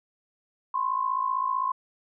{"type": "tone pair together", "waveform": "sine", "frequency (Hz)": [1018.4, 1074], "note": ["C6", "C6"], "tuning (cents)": [-47, 45], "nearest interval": "minor second", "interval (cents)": 92, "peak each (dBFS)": [-27, -27], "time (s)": [0.74, 1.72], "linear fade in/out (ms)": 5, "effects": []}